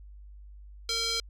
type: tone with band-pass filter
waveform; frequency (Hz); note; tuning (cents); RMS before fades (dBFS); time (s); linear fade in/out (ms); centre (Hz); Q
square; 457.6; A#4; -32; -30; 0.89-1.2; 2; 4600; 2.6
effects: added 50 Hz sine -45 dBFS peak until 1.29 s